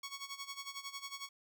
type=tone with tremolo; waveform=10% pulse; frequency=1111 Hz; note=C#6; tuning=4 cents sharp; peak=-32 dBFS; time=0.03-1.29 s; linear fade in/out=5 ms; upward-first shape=sine; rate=11 Hz; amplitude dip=80%; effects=none